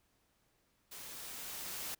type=noise with level ramp; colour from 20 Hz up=white; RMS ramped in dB=-49 to -41 dBFS; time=0.91-1.95 s; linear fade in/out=10 ms; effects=pink hiss -75 dBFS RMS until 1.99 s